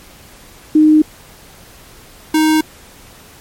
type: tone pair in turn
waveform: sine / square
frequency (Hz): 308 / 312.3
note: D#4 / D#4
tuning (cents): -17 / +7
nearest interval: unison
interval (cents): 24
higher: second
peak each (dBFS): -5 / -10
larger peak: first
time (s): 0.75-1.02 / 2.34-2.61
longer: neither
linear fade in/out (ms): 5
effects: pink hiss -41 dBFS RMS until 3.4 s + MP3 64 kbps